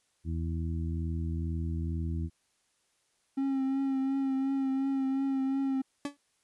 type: harmonic tone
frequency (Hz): 82.2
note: E2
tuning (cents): -4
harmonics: 1 / 2 / 3 / 4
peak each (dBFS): -31 / -37 / -41 / -43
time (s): 0.24-2.3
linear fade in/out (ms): 50
type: tone with vibrato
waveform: triangle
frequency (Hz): 269.2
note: C4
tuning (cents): +49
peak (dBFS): -25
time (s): 3.37-5.82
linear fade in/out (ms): 10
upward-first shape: triangle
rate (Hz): 2.8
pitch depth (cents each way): 30
type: tone with exponential decay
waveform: 40% pulse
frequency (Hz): 285.7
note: D4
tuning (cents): -48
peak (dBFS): -28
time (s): 6.05-6.17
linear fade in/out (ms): 2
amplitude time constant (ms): 24
effects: white hiss -73 dBFS RMS until 6.43 s + resampled to 24000 Hz